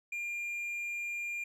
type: tone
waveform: triangle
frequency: 2400 Hz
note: D7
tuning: 37 cents sharp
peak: -33 dBFS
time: 0.12-1.44 s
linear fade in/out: 5 ms
effects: none